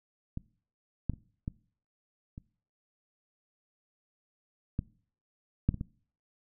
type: clicks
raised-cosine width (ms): 5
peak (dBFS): -23 / -16 / -29 / -21 / -30 / -17 / -11 / -23 / -22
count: 9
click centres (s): 0.374 / 1.097 / 1.136 / 1.479 / 2.379 / 4.791 / 5.69 / 5.743 / 5.811
effects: noise-tail reverb RT60 0.5 s tail -22 dB re dry